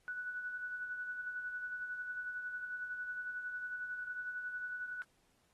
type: tone with tremolo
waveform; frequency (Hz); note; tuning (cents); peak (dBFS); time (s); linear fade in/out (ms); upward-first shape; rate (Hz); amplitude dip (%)
sine; 1480; F#6; 0; -37; 0.08-5.02; 0; sine; 11; 45
effects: pink hiss -74 dBFS RMS until 5.53 s + AAC 32 kbps